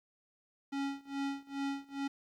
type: tone with tremolo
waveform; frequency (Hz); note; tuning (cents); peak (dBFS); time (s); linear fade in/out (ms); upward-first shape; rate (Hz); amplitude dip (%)
square; 277.2; C#4; 0; -33; 0.72-2.08; 10; sine; 2.4; 95
effects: low-pass 5000 Hz 12 dB/octave + 11-bit